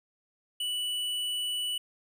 sine tone with hard clipping, 2960 Hz, F#7, in tune, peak -31 dBFS, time 0.6-1.78 s, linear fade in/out 5 ms, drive 10 dB, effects none

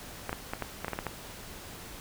clicks, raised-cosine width 0.5 ms, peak -17 dBFS, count 9, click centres 0.294 / 0.329 / 0.535 / 0.623 / 0.846 / 0.882 / 0.933 / 0.989 / 1.067 s, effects pink hiss -45 dBFS RMS until 2 s

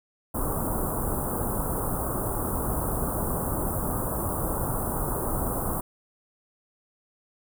pink band-stop noise, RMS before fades -28 dBFS, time 0.34-5.81 s, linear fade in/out 10 ms, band 1300 to 9100 Hz, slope 48 dB/octave, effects none

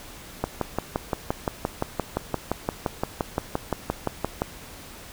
click train, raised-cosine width 1 ms, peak -9 dBFS, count 24, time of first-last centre 0.44-4.419 s, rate 5.78 Hz, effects pink hiss -43 dBFS RMS until 5.12 s

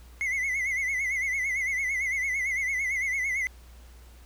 triangle tone with vibrato, 2093 Hz, C7, in tune, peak -24 dBFS, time 0.21-3.47 s, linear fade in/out 0 ms, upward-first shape sine, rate 8.9 Hz, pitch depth 96 cents each way, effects added 60 Hz sine -47 dBFS peak until 4.25 s + pink hiss -57 dBFS RMS until 4.25 s

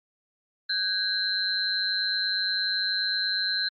sine tone cluster, 1531 / 1640 / 3954 / 4146 Hz, G6 / G#6 / B7 / C8, -41 / -22 / +1 / -17 cents, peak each -33 / -32 / -31 / -27 dBFS, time 0.69-3.69 s, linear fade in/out 10 ms, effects Opus 48 kbps

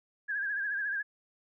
sine tone with vibrato, 1636 Hz, G#6, 26 cents flat, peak -30 dBFS, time 0.28-1.03 s, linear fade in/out 20 ms, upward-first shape sine, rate 14 Hz, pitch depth 72 cents each way, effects none

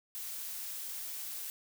blue noise, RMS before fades -41 dBFS, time 0.15-1.5 s, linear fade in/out 0 ms, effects none

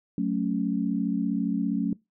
sine chord, F# minor, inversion none, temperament equal, 185 / 220 / 277.2 Hz, F#3 / A3 / C#4, 0 / 0 / 0 cents, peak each -28 dBFS, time 0.18-1.93 s, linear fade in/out 2 ms, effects noise-tail reverb RT60 0.2 s tail -23 dB re dry

